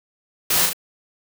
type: noise with echo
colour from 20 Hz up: white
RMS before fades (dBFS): -19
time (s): 0.5-0.66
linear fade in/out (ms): 5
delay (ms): 36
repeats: 2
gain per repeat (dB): -4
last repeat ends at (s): 0.732
effects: none